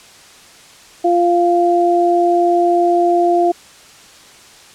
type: tone pair together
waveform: sine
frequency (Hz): 347.9 / 695.8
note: F4 / F5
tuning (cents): -7 / -7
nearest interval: octave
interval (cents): 1200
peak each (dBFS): -13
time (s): 1.04-3.52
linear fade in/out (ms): 10
effects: white hiss -42 dBFS RMS until 4.74 s + low-pass 8000 Hz 12 dB/octave